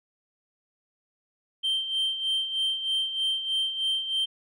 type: tone with tremolo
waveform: sine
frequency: 3136 Hz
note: G7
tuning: in tune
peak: -20 dBFS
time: 1.63-4.26 s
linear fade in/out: 20 ms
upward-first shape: sine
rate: 3.2 Hz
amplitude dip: 70%
effects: tanh soft clip ceiling -22 dBFS